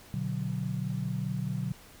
sine chord, B minor, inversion none, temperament equal with one note detuned, 122.05 / 146.83 / 185 Hz, B2 / D3 / F#3, -20 / 0 / 0 cents, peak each -34 dBFS, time 0.14-1.72 s, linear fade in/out 0 ms, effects pink hiss -53 dBFS RMS until 2 s

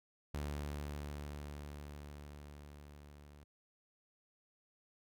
sawtooth tone with level ramp, 73 Hz, D2, 10 cents flat, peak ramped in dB -34 to -52 dBFS, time 0.34-3.44 s, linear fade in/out 5 ms, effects none

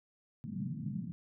white band-pass noise, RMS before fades -39 dBFS, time 0.44-1.12 s, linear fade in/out 0 ms, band 120 to 220 Hz, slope 48 dB/octave, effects none

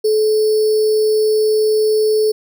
sine tone with sample-and-hold, 430.7 Hz, A4, 37 cents flat, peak -11 dBFS, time 0.04-2.32 s, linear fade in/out 10 ms, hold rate 4900 Hz, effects none

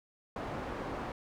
white low-pass noise, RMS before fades -39 dBFS, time 0.36-1.12 s, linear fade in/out 2 ms, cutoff 890 Hz, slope 12 dB/octave, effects none

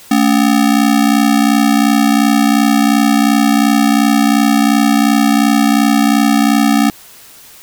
square ring-modulated tone, 251 Hz, B3, 28 cents sharp, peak -6 dBFS, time 0.11-6.9 s, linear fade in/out 2 ms, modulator 31.4 Hz, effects white hiss -39 dBFS RMS until 7.62 s

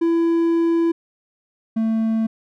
triangle tone pair in turn, 334.1 / 223 Hz, E4 / A3, +23 / +23 cents, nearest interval perfect fifth, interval 700 cents, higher first, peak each -13 / -15 dBFS, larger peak first, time 0.01-0.92 / 1.76-2.27 s, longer first, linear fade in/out 10 ms, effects none

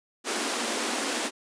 pink high-pass noise, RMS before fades -29 dBFS, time 0.24-1.31 s, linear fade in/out 50 ms, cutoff 220 Hz, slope 96 dB/octave, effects resampled to 22050 Hz

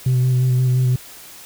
sine tone with vibrato, 127.3 Hz, C3, 47 cents flat, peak -11 dBFS, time 0.06-0.96 s, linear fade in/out 5 ms, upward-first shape square, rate 5.7 Hz, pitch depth 16 cents each way, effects tanh soft clip ceiling -12 dBFS + white hiss -40 dBFS RMS until 1.45 s

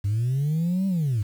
sine linear two-way sweep, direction up then down, 96.5 to 196.7 to 96.5 Hz, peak -19 dBFS, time 0.04-1.23 s, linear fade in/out 10 ms, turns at 0.87 s, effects tanh soft clip ceiling -19 dBFS + 8-bit

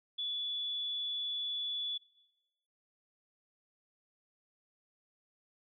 sine tone, 3436 Hz, A7, 42 cents flat, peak -34 dBFS, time 0.18-1.98 s, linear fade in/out 10 ms, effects noise-tail reverb RT60 1.0 s tail -19 dB re dry

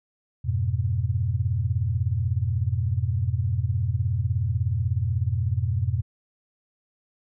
sine chord, F diminished, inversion none, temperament equal, 87.31 / 103.83 / 123.47 Hz, F2 / Ab2 / Cb3, 0 / 0 / 0 cents, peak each -26 dBFS, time 0.44-6.02 s, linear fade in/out 20 ms, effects none

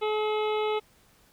harmonic tone, 427.6 Hz, A4, 49 cents flat, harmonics 1 / 2 / 3 / 5 / 6 / 7 / 8 / 9, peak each -26 / -32 / -36 / -40 / -42 / -43 / -44 / -45 dBFS, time 0.01-0.8 s, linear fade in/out 20 ms, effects pink hiss -61 dBFS RMS until 1.32 s

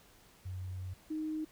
sine tone pair in turn, 92.5 / 311.1 Hz, F#2 / D#4, 0 / 0 cents, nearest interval octave + major sixth, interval 2100 cents, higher second, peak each -38 / -34 dBFS, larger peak second, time 0.45-0.94 / 1.1-1.45 s, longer first, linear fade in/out 10 ms, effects pink hiss -62 dBFS RMS until 1.51 s

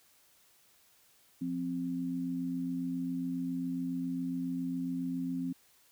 sine tone pair together, 174.61 / 261.9 Hz, F3 / C4, 0 / +2 cents, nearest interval perfect fifth, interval 702 cents, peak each -38 / -33 dBFS, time 1.41-5.53 s, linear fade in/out 10 ms, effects white hiss -65 dBFS RMS until 5.91 s

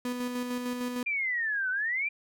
35% pulse tone with tremolo, 246.9 Hz, B3, in tune, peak -28 dBFS, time 0.05-1.03 s, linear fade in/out 2 ms, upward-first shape square, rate 6.6 Hz, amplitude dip 35%
sine exponential two-way sweep, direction down then up, 2415 to 1480 to 2415 Hz, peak -27 dBFS, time 1.06-2.09 s, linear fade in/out 10 ms, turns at 1.7 s
effects none

